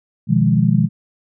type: chord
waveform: sine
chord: F half-diminished seventh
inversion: second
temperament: equal with one note detuned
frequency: 124.62 / 155.56 / 174.61 / 207.7 Hz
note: Cb3 / Eb3 / F3 / Ab3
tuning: +16 / 0 / 0 / 0 cents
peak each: -17 dBFS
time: 0.27-0.89 s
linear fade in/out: 50 ms
effects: none